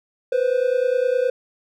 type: tone pair together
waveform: triangle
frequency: 490.3 / 520 Hz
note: B4 / C5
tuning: -13 / -11 cents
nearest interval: minor second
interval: 102 cents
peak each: -18 dBFS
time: 0.32-1.3 s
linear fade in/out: 5 ms
effects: none